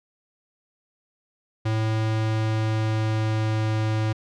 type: tone with pitch glide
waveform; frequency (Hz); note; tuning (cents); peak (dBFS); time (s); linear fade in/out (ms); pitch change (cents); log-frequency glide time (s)
square; 110 to 109.11; A2 to A2; 0 to -14; -22; 1.65-4.13; 10; -14; 2.04-3.73
effects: low-pass 5000 Hz 12 dB/octave